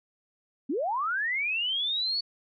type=linear sweep; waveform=sine; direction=up; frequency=233.1 to 4500 Hz; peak=-26 dBFS; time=0.69-2.21 s; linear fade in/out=10 ms; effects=none